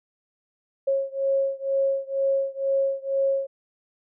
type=beating tone pair; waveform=sine; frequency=544 / 546.1 Hz; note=C#5 / C#5; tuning=-33 / -26 cents; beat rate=2.1 Hz; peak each=-24 / -25 dBFS; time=0.87-3.47 s; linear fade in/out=10 ms; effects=none